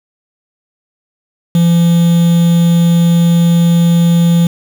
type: tone with quantisation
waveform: triangle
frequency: 170 Hz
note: F3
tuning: 46 cents flat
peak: -4 dBFS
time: 1.55-4.47 s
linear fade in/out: 2 ms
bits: 4
effects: none